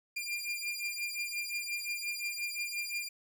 sawtooth beating tone pair, 2395 / 2400.7 Hz, D7 / D7, +33 / +37 cents, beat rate 5.7 Hz, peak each -35 / -34 dBFS, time 0.16-3.09 s, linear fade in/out 10 ms, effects none

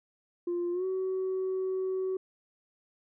sine tone with pitch glide, 349.2 to 376.4 Hz, F4 to F#4, 0 to +30 cents, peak -27 dBFS, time 0.47-2.17 s, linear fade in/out 5 ms, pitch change +130 cents, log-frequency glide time 0.72-0.85 s, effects tanh soft clip ceiling -26 dBFS

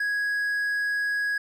triangle tone, 1661.2 Hz, G#6, in tune, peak -22 dBFS, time 0-1.38 s, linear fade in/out 5 ms, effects none

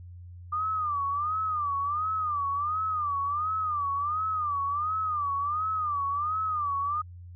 sine tone with vibrato, 1200 Hz, D6, 37 cents sharp, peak -26 dBFS, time 0.52-7.02 s, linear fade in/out 10 ms, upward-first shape sine, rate 1.4 Hz, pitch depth 130 cents each way, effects added 88 Hz sine -42 dBFS peak until 7.35 s

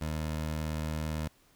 20% pulse tone, 77.78 Hz, D#2, in tune, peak -27 dBFS, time 0.01-1.28 s, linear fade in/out 5 ms, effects pink hiss -64 dBFS RMS until 1.55 s

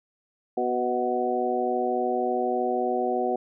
harmonic tone with a mistuned harmonic, 123.47 Hz, B2, in tune, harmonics 2 / 3 / 4 / 5 / 6, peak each -32 / -28 / -30 / -32 / -27 dBFS, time 0.57-3.36 s, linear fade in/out 5 ms, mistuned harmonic 5, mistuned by +30 cents, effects none

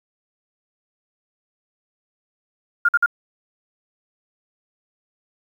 sine tone bursts, 1412 Hz, F6, 19 cents sharp, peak -12 dBFS, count 3, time 2.85-3.061 s, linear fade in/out 5 ms, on 37 ms, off 50 ms, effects 8-bit

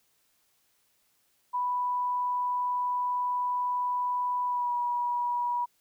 sine tone with pitch glide, 987.8 to 969.1 Hz, B5 to B5, 0 to -33 cents, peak -26 dBFS, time 1.53-5.66 s, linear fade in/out 20 ms, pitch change -33 cents, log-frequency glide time 4.46-4.73 s, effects white hiss -70 dBFS RMS until 5.8 s

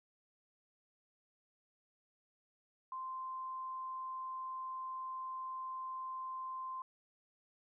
sine tone, 1042 Hz, C6, 7 cents flat, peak -40 dBFS, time 2.92-6.82 s, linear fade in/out 2 ms, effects none

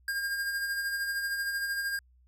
square tone with tremolo, 1612 Hz, G6, 48 cents sharp, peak -29 dBFS, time 0.08-1.99 s, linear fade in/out 2 ms, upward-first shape sine, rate 13 Hz, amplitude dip 40%, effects added 62 Hz sine -59 dBFS peak until 2.27 s

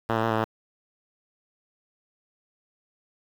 5% pulse tone with pitch steps, 113.7 / 111.4 / 114.1 / 110.4 / 111.1 Hz, A#2 / A2 / A#2 / A2 / A2, -43 / +22 / -37 / +6 / +17 cents, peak -11 dBFS, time 0.09-0.445 s, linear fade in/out 5 ms, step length 71 ms, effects low-pass 2000 Hz 12 dB/octave + 7-bit

